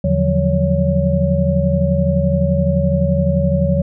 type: tone cluster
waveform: sine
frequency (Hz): 79.8 / 144.7 / 172.9 / 184.6 / 561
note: D#2 / D3 / F3 / F#3 / C#5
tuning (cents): +44 / -25 / -17 / -4 / +21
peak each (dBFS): -19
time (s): 0.04-3.82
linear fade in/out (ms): 5
effects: none